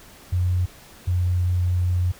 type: tone pair in turn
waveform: sine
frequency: 89.9 / 89.48 Hz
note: F#2 / F2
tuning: -49 / +43 cents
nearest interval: unison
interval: 8 cents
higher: first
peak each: -18 / -18 dBFS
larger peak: neither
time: 0.32-0.66 / 1.07-2.12 s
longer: second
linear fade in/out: 10 ms
effects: pink hiss -47 dBFS RMS until 2.19 s